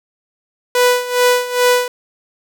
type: tone with tremolo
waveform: sawtooth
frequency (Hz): 493.9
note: B4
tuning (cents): 0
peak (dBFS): -5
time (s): 0.75-1.88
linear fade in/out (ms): 2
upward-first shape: sine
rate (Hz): 2.4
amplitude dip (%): 80
effects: none